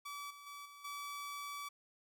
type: tone with level steps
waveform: sawtooth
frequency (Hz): 1149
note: D6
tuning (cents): -38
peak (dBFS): -40 / -49 / -44 / -50 / -39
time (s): 0.05-1.69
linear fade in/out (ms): 10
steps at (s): 0.3 / 0.46 / 0.65 / 0.84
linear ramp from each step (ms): 10
effects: none